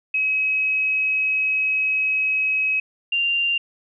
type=tone pair in turn; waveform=sine; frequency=2550 / 2784 Hz; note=D#7 / F7; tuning=+42 / -6 cents; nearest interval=major second; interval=152 cents; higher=second; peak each=-18 / -18 dBFS; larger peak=neither; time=0.14-2.8 / 3.12-3.58 s; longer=first; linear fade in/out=5 ms; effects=none